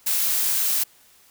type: noise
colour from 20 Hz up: blue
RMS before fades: -22 dBFS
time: 0.06-0.84 s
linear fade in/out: 10 ms
effects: white hiss -55 dBFS RMS until 1.3 s